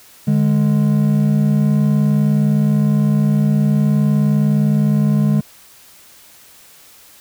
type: tone pair together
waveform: triangle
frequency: 148.37 / 207.9 Hz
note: D3 / G#3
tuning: +18 / +2 cents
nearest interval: tritone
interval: 584 cents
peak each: -12 dBFS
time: 0.27-5.41 s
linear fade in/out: 10 ms
effects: tanh soft clip ceiling -3 dBFS + white hiss -45 dBFS RMS until 7.2 s